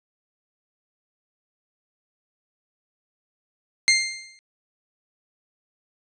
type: tone with exponential decay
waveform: 20% pulse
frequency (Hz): 2103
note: C7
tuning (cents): +8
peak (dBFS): -7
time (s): 3.88-4.39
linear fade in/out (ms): 0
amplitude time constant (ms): 110
effects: resampled to 22050 Hz